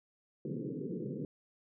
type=band-pass noise; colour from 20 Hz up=pink; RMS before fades=-39 dBFS; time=0.45-1.25 s; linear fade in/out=2 ms; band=130 to 490 Hz; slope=96 dB/octave; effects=none